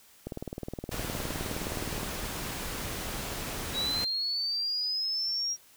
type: click train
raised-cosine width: 2 ms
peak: -22 dBFS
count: 35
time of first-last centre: 0.27-2.032 s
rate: 19.3 Hz
type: noise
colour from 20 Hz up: pink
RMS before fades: -36 dBFS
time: 0.91-4.05 s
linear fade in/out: 10 ms
type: linear sweep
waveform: sine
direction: up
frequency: 3849 to 5670 Hz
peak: -28 dBFS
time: 3.73-5.57 s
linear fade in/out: 50 ms
effects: white hiss -58 dBFS RMS until 5.76 s